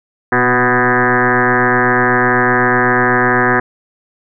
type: tone with frequency modulation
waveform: sine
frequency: 996 Hz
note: B5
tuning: 14 cents sharp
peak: -9 dBFS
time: 0.32-3.6 s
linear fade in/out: 5 ms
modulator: 125 Hz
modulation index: 6.7
effects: none